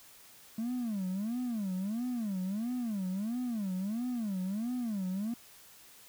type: tone with vibrato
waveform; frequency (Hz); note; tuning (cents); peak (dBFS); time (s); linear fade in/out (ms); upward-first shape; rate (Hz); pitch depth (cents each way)
triangle; 214.7; A3; -42; -29; 0.58-5.34; 5; sine; 1.5; 270
effects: tanh soft clip ceiling -26 dBFS + white hiss -56 dBFS RMS until 6.08 s